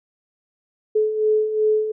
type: beating tone pair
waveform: sine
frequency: 428 / 430.7 Hz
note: A4 / A4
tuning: -48 / -37 cents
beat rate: 2.7 Hz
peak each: -24 / -17 dBFS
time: 0.95-1.92 s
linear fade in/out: 10 ms
effects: none